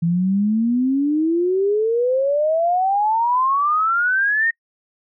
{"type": "exponential sweep", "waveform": "sine", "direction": "up", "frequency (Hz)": [164.8, 1864.7], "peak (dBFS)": -15, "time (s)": [0.02, 4.51], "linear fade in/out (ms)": 10, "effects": ["noise-tail reverb RT60 0.1 s tail -24 dB re dry"]}